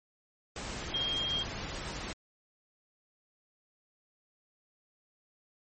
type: tone in noise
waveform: sine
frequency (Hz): 3223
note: G7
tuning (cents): +47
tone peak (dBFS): -30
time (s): 0.94-1.43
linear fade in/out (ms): 2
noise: pink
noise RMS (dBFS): -39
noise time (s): 0.56-2.13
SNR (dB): +6
effects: MP3 32 kbps